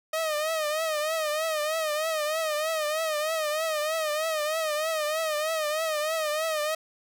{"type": "tone with vibrato", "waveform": "sawtooth", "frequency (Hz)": 622.3, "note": "D#5", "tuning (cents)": 0, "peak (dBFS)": -22, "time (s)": [0.13, 6.75], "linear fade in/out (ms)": 5, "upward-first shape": "triangle", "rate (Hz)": 3.2, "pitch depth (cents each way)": 93, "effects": []}